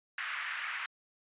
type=band-pass noise; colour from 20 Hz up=white; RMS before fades=-38 dBFS; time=0.18-0.86 s; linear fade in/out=2 ms; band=1300 to 2300 Hz; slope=24 dB/octave; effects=resampled to 8000 Hz